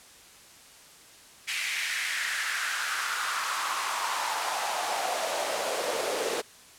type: noise with high-pass filter sweep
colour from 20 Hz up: pink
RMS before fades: -30 dBFS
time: 1.47-6.42 s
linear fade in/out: 20 ms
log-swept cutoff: 2300 to 450 Hz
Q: 3.5
effects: white hiss -52 dBFS RMS until 6.78 s + low-pass 10000 Hz 12 dB/octave